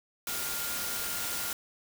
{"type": "tone in noise", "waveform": "sine", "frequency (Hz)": 1409, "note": "F6", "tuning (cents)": 15, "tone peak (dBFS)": -42, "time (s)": [0.27, 1.53], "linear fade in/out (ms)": 2, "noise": "white", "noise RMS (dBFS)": -34, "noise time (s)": [0.27, 1.53], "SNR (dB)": -11, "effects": []}